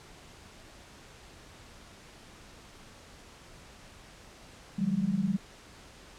sine tone cluster, 155.2 / 185.2 / 204.4 Hz, D#3 / F#3 / G#3, -4 / +2 / -27 cents, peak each -37 / -29 / -29 dBFS, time 4.78-5.37 s, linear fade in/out 10 ms, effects pink hiss -52 dBFS RMS until 6.18 s + low-pass 8000 Hz 12 dB/octave

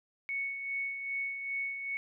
sine tone with tremolo, 2217 Hz, C#7, in tune, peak -31 dBFS, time 0.29-1.97 s, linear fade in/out 0 ms, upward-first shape sine, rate 2.5 Hz, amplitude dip 50%, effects none

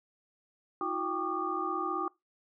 sine tone cluster, 322.9 / 361.9 / 791 / 1137 / 1212 Hz, E4 / F#4 / G5 / C#6 / D#6, -36 / -38 / +15 / +44 / -46 cents, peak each -38 / -37 / -38 / -38 / -34 dBFS, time 0.81-2.08 s, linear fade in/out 2 ms, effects noise-tail reverb RT60 0.2 s tail -22 dB re dry

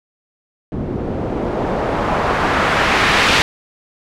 white noise with low-pass filter sweep, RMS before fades -17 dBFS, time 0.72-3.42 s, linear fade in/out 0 ms, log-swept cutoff 280 to 3000 Hz, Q 0.98, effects none

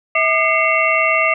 sine tone cluster, 646 / 1208 / 2078 / 2207 / 2713 Hz, E5 / D6 / C7 / C#7 / E7, -35 / +48 / -12 / -8 / +49 cents, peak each -19 dBFS, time 0.15-1.34 s, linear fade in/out 5 ms, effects none

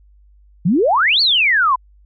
sine exponential two-way sweep, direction up then down, 152.8 to 4613 to 975 Hz, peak -11 dBFS, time 0.65-1.76 s, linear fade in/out 10 ms, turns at 1.21 s, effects added 50 Hz sine -46 dBFS peak until 2.05 s

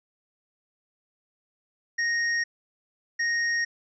square tone pair in turn, 1864.7 / 1864.7 Hz, A#6 / A#6, 0 / 0 cents, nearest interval unison, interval 0 cents, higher neither, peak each -24 dBFS, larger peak neither, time 1.98-2.44 / 3.19-3.65 s, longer neither, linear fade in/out 10 ms, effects resampled to 16000 Hz

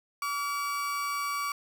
35% pulse tone pair together, 1144.7 / 1400 Hz, D6 / F6, -45 / +4 cents, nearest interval minor third, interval 349 cents, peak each -28 / -40 dBFS, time 0.22-1.52 s, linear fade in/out 2 ms, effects none

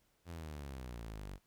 sawtooth exponential sweep, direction down, 88.1 to 46.25 Hz, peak -40 dBFS, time 0.25-1.39 s, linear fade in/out 50 ms, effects pink hiss -75 dBFS RMS until 1.46 s

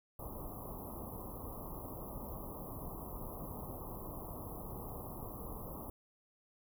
pink band-stop noise, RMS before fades -45 dBFS, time 0.19-5.9 s, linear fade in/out 2 ms, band 1200 to 11000 Hz, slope 96 dB/octave, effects none

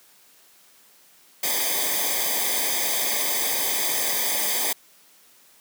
white noise with comb filter, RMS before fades -24 dBFS, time 1.43-4.73 s, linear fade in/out 5 ms, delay 0.72 ms, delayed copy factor -1, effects white hiss -55 dBFS RMS until 5.6 s + high-pass 150 Hz 12 dB/octave

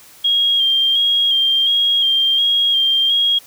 sine tone with vibrato, 3232 Hz, G#7, 48 cents flat, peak -12 dBFS, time 0.24-3.39 s, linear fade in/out 10 ms, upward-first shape square, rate 1.4 Hz, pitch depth 26 cents each way, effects white hiss -44 dBFS RMS until 3.46 s

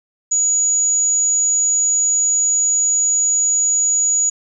sine tone, 6830 Hz, G#8, 48 cents sharp, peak -13 dBFS, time 0.31-4.3 s, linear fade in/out 10 ms, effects none

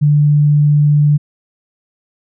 sine tone, 147.5 Hz, D3, 8 cents sharp, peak -7 dBFS, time 0.01-1.18 s, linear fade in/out 20 ms, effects none

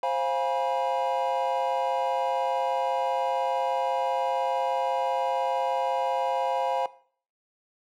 triangle tone cluster, 528 / 698 / 824 / 969 Hz, C5 / F5 / G#5 / B5, +16 / -1 / -14 / -33 cents, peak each -28 dBFS, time 0.03-6.86 s, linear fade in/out 2 ms, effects noise-tail reverb RT60 0.5 s tail -18 dB re dry

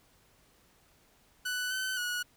sawtooth tone with pitch steps, 1489 / 1522 / 1460 Hz, F#6 / F#6 / F#6, +11 / +48 / -24 cents, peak -28 dBFS, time 1.45-2.23 s, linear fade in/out 10 ms, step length 260 ms, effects pink hiss -65 dBFS RMS until 2.36 s

